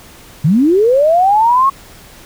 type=linear sweep; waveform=sine; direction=up; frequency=134.4 to 1108 Hz; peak=-7 dBFS; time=0.44-1.7 s; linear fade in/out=10 ms; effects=pink hiss -39 dBFS RMS until 2.25 s